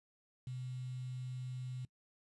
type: tone with quantisation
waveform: sine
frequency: 127.1 Hz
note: C3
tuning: 50 cents flat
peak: -40 dBFS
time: 0.47-1.85 s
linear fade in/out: 2 ms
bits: 10
effects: noise-tail reverb RT60 0.1 s tail -22 dB re dry + resampled to 24000 Hz

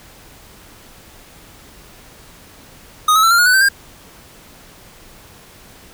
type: tone with pitch steps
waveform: square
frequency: 1244.5 / 1290.6 / 1338.5 / 1388.1 / 1439.5 / 1492.8 / 1548.2 / 1605.5 Hz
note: D#6 / E6 / E6 / F6 / F#6 / F#6 / G6 / G6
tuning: 0 / -37 / +26 / -11 / -48 / +15 / -22 / +41 cents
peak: -10 dBFS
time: 3.08-3.688 s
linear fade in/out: 5 ms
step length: 76 ms
effects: pink hiss -43 dBFS RMS until 5.93 s

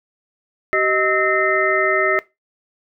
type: tone cluster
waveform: sine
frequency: 384.2 / 625 / 1298 / 1833 / 2066 Hz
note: G4 / D#5 / E6 / A#6 / C7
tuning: -35 / +8 / -27 / -30 / -22 cents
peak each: -21 dBFS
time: 0.73-2.19 s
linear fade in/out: 0 ms
effects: noise-tail reverb RT60 0.2 s tail -19 dB re dry

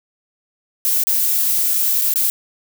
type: noise with dropouts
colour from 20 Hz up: violet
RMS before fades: -17 dBFS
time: 0.85-2.3 s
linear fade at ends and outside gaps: 0 ms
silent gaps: 1.037-1.07 / 1.737-1.741 / 2.014-2.02 / 2.138-2.158 s
effects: none

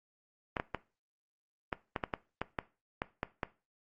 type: clicks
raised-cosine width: 0.5 ms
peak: -17 dBFS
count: 12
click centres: 0.568 / 0.599 / 0.747 / 1.728 / 1.962 / 2.038 / 2.138 / 2.416 / 2.588 / 3.019 / 3.231 / 3.432 s
effects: noise-tail reverb RT60 0.3 s tail -18 dB re dry + Opus 32 kbps

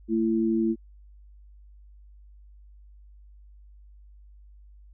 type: tone pair together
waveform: sine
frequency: 223.5 / 334.8 Hz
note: A3 / E4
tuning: +27 / +27 cents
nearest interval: perfect fifth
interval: 700 cents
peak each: -24 dBFS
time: 0.08-0.76 s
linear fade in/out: 50 ms
effects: added 50 Hz sine -48 dBFS peak until 4.93 s

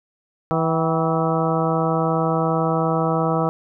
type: harmonic tone with a mistuned harmonic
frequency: 162.8 Hz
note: E3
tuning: 21 cents flat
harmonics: 1 / 2 / 3 / 4 / 5 / 6 / 7 / 8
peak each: -22 / -26 / -24 / -26 / -26 / -30 / -29 / -28 dBFS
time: 0.51-3.49 s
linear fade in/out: 0 ms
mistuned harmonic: 5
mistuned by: -67 cents
effects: none

